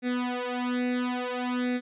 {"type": "tone with flanger", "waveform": "sawtooth", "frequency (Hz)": 248, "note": "B3", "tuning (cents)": 7, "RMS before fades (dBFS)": -29, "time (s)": [0.02, 1.81], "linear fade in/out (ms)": 50, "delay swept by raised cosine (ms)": [0.48, 3.58], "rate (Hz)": 0.59, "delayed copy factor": 0.9, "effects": ["resampled to 8000 Hz"]}